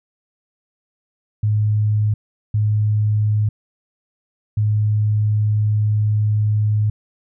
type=tone bursts at uneven times; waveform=sine; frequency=106.1 Hz; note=G#2; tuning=38 cents sharp; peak=-14 dBFS; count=3; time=1.43-2.14 / 2.54-3.49 / 4.57-6.9 s; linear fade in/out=5 ms; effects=none